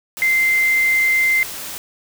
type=tone in noise; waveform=sine; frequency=2083 Hz; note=C7; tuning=8 cents flat; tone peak=-13 dBFS; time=0.22-1.43 s; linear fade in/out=0 ms; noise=white; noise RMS=-30 dBFS; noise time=0.17-1.78 s; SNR=+14 dB; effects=none